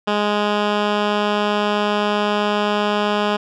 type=tone with low-pass filter; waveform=10% pulse; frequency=207.7 Hz; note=G#3; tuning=in tune; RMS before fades=-19 dBFS; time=0.07-3.37 s; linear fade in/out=10 ms; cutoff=3400 Hz; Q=1.1; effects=none